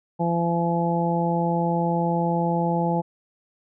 harmonic tone, 170 Hz, F3, 46 cents flat, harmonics 1 / 2 / 3 / 4 / 5, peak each -23 / -29 / -28 / -30 / -26 dBFS, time 0.19-3.02 s, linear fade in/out 20 ms, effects none

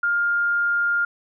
sine tone, 1407 Hz, F6, 12 cents sharp, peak -18 dBFS, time 0.03-1.05 s, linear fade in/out 5 ms, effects none

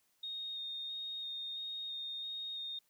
sine tone with vibrato, 3700 Hz, A#7, 14 cents flat, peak -39 dBFS, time 0.23-2.79 s, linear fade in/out 5 ms, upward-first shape square, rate 1.5 Hz, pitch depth 9 cents each way, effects white hiss -75 dBFS RMS until 2.89 s

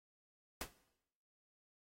pink noise with exponential decay, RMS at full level -37 dBFS, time 0.61-0.73 s, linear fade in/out 2 ms, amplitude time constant 24 ms, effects noise-tail reverb RT60 0.8 s tail -17 dB re dry + AAC 48 kbps

